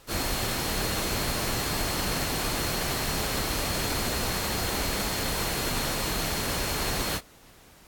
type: tone in noise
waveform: sine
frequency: 4259 Hz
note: C8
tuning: 30 cents sharp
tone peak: -38 dBFS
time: 0.07-7.21 s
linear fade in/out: 50 ms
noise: pink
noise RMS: -29 dBFS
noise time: 0.07-7.21 s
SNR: -12 dB
effects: pink hiss -54 dBFS RMS until 7.87 s + AAC 64 kbps